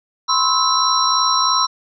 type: tone cluster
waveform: sine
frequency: 1014 / 1077 / 1307 / 3993 / 5590 Hz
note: B5 / C6 / E6 / B7 / F8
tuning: +45 / +50 / -15 / +18 / +1 cents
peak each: -20 dBFS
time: 0.28-1.67 s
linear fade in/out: 20 ms
effects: none